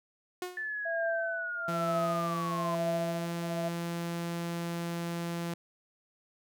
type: tone with exponential decay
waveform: sawtooth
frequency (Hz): 361.7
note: F#4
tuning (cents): -39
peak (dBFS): -28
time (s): 0.42-0.73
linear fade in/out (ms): 2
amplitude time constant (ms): 66
type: linear sweep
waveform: sine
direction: down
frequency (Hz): 1760 to 1020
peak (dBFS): -33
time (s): 0.57-2.75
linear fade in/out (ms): 2
type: tone with tremolo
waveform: sine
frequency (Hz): 667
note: E5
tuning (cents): +20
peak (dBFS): -28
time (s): 0.85-3.69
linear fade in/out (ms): 10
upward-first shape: triangle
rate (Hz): 1.1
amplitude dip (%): 100
type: tone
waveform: sawtooth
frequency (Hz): 170.3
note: F3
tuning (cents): -43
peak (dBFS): -29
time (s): 1.68-5.54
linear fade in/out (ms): 5
effects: none